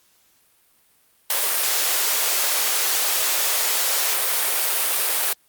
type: high-pass noise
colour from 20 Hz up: white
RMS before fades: -21 dBFS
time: 1.3-5.33 s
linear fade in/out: 2 ms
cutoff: 410 Hz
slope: 24 dB/octave
effects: white hiss -60 dBFS RMS until 5.48 s + Opus 48 kbps